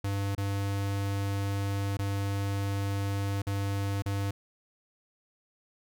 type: tone with dropouts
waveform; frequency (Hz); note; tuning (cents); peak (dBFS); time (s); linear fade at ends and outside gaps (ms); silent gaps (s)
square; 99.4; G2; +25; -29; 0.04-4.31; 5; 0.351-0.378 / 1.971-1.99 / 3.42-3.468 / 4.022-4.059
effects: none